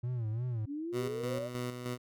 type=tone with vibrato; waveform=triangle; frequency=116.54 Hz; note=A#2; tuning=in tune; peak=-30 dBFS; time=0.03-0.66 s; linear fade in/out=10 ms; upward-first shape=sine; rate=2.9 Hz; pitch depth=140 cents each way
type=exponential sweep; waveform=sine; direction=up; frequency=271.8 to 620 Hz; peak=-35 dBFS; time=0.66-1.5 s; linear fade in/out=50 ms
type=tone with tremolo; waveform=15% pulse; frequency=123.47 Hz; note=B2; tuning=in tune; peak=-28 dBFS; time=0.92-1.98 s; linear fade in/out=50 ms; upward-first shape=square; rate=3.2 Hz; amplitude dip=50%
effects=none